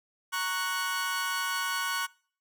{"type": "chord", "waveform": "sawtooth", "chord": "F# major", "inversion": "first", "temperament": "equal", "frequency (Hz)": [932.3, 1108.7, 1480], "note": ["A#5", "C#6", "F#6"], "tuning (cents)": [0, 0, 0], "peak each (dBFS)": [-34, -29, -28], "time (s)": [0.32, 2.07], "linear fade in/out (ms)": 20, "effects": ["noise-tail reverb RT60 0.5 s tail -25 dB re dry"]}